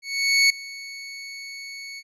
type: tone with ADSR envelope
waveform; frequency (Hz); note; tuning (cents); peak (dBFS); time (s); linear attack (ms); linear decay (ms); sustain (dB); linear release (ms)
25% pulse; 2217; C#7; 0; -10; 0.02-2.03; 480; 4; -21; 48
effects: resampled to 24000 Hz